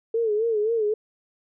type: tone with vibrato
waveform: sine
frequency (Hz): 440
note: A4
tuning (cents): 0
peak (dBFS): -20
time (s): 0.14-0.94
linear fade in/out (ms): 5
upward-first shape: sine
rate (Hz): 3.8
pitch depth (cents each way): 100
effects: none